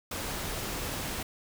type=noise; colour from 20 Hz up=pink; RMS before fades=-35 dBFS; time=0.11-1.23 s; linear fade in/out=5 ms; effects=none